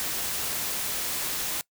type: noise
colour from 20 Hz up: white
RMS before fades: -30 dBFS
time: 0-1.61 s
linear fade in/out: 0 ms
effects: noise-tail reverb RT60 0.1 s tail -22 dB re dry